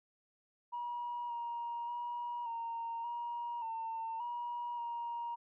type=tone with pitch steps; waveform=sine; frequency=960 / 944 / 958 / 924 / 949 / 903 / 958 / 943 Hz; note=B5 / A#5 / A#5 / A#5 / A#5 / A5 / A#5 / A#5; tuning=-49 / +22 / +47 / -16 / +31 / +45 / +47 / +20 cents; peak=-36 dBFS; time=0.72-5.36 s; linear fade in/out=20 ms; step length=580 ms; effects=tanh soft clip ceiling -33 dBFS